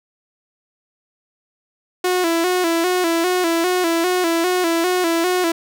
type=tone with vibrato; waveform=sawtooth; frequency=348.1 Hz; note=F4; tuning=6 cents flat; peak=-12 dBFS; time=2.04-5.52 s; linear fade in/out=5 ms; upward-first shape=square; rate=2.5 Hz; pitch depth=77 cents each way; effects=none